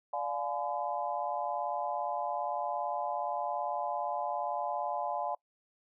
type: chord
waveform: sine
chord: D diminished seventh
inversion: none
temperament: just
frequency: 587.3 / 704.8 / 845.8 / 1014.9 Hz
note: D5 / F5 / Ab5 / Cb6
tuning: 0 / +16 / +31 / +47 cents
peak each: -38 / -36 / -36 / -39 dBFS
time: 0.13-5.35 s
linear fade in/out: 5 ms
effects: noise-tail reverb RT60 0.1 s tail -25 dB re dry